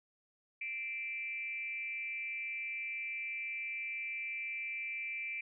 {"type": "tone with frequency modulation", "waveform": "sine", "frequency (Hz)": 2345, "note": "D7", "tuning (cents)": -3, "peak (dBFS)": -37, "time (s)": [0.61, 5.41], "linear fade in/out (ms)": 5, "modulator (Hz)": 256, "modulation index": 0.58, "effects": []}